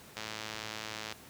click train, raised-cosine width 0.2 ms, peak -21 dBFS, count 105, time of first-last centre 0.17-1.124 s, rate 109 Hz, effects pink hiss -53 dBFS RMS until 1.29 s + high-pass 80 Hz 12 dB/octave

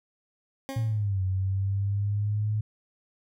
20% pulse tone with exponential decay, 270 Hz, C#4, 45 cents flat, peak -26 dBFS, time 0.69-1.09 s, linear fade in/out 0 ms, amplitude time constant 86 ms
sine linear two-way sweep, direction down then up, 116.54 to 93.4 to 107.5 Hz, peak -24 dBFS, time 0.76-2.61 s, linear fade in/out 5 ms, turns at 1.23 s
effects none

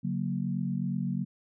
sine chord, F# major, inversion second, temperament equal with one note detuned, 142.16 / 185 / 233.1 Hz, C#3 / F#3 / A#3, +44 / 0 / 0 cents, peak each -33 / -31 / -34 dBFS, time 0.03-1.25 s, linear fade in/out 20 ms, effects none

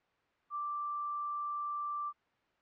sine tone, 1174.7 Hz, D6, in tune, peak -34 dBFS, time 0.5-2.13 s, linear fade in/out 50 ms, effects white hiss -72 dBFS RMS until 2.61 s + low-pass 2000 Hz 12 dB/octave

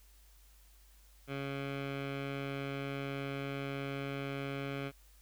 15% pulse tone with low-pass filter, 138.59 Hz, C#3, in tune, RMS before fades -39 dBFS, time 1.27-4.92 s, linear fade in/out 50 ms, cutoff 2700 Hz, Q 2.1, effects added 50 Hz sine -59 dBFS peak until 5.21 s + white hiss -66 dBFS RMS until 5.21 s

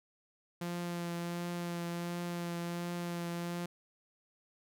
sawtooth tone with vibrato, 172.8 Hz, F3, 18 cents flat, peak -32 dBFS, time 0.61-3.66 s, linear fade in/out 5 ms, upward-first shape triangle, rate 1.4 Hz, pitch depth 17 cents each way, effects none

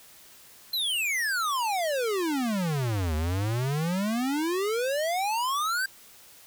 square exponential two-way sweep, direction down then up, 4186 to 75 to 1599 Hz, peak -26 dBFS, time 0.73-5.86 s, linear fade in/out 5 ms, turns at 3.15 s, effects white hiss -52 dBFS RMS until 6.46 s

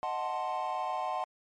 triangle chord, D# diminished seventh, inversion none, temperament equal, 622.3 / 740 / 880 / 1046.5 Hz, D#5 / F#5 / A5 / C6, 0 / 0 / 0 / 0 cents, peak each -37 / -32 / -34 / -34 dBFS, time 0.03-1.24 s, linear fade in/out 0 ms, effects tanh soft clip ceiling -23 dBFS + MP3 48 kbps

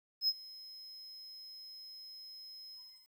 triangle tone with ADSR envelope, 5130 Hz, E8, 48 cents flat, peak -25 dBFS, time 0.21-3.1 s, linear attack 72 ms, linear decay 44 ms, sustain -22 dB, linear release 360 ms, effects 11-bit

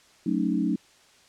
sine chord, D# half-diminished seventh, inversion first, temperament equal, 185 / 220 / 277.2 / 311.1 Hz, F#3 / A3 / C#4 / D#4, 0 / 0 / 0 / 0 cents, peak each -28 dBFS, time 0.26-0.76 s, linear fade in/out 5 ms, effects white hiss -57 dBFS RMS until 1.28 s + low-pass 7000 Hz 12 dB/octave

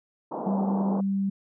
white band-pass noise, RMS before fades -32 dBFS, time 0.31-1.01 s, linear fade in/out 10 ms, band 170 to 960 Hz, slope 48 dB/octave
sine tone, 196 Hz, G3, in tune, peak -23 dBFS, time 0.46-1.3 s, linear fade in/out 10 ms
effects none

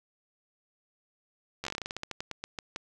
slowing click train, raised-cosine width 0.2 ms, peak -18 dBFS, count 19, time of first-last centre 1.64-2.761 s, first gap 12 ms, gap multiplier 1.17, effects none

